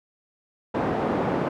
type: band-pass noise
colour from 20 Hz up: pink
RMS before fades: -25 dBFS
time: 0.74-1.49 s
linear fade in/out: 10 ms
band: 190 to 940 Hz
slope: 12 dB/octave
effects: none